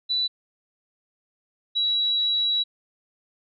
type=tone pair in turn; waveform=sine; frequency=3968 / 3898 Hz; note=B7 / B7; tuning=+7 / -23 cents; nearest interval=unison; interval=30 cents; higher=first; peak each=-21 / -20 dBFS; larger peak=second; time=0.09-0.28 / 1.75-2.64 s; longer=second; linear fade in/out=20 ms; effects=none